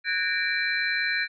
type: tone cluster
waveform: sine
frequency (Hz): 1488 / 1634 / 1824 / 2341 / 4072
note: F#6 / G#6 / A#6 / D7 / C8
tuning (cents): +9 / -29 / -38 / -6 / -48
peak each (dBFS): -33 / -30 / -29 / -28 / -32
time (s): 0.04-1.28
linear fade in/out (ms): 50
effects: none